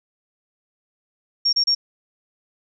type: tone bursts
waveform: sine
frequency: 5540 Hz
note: F8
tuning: 15 cents flat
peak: -15 dBFS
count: 3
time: 1.45-1.75 s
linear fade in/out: 10 ms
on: 80 ms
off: 30 ms
effects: none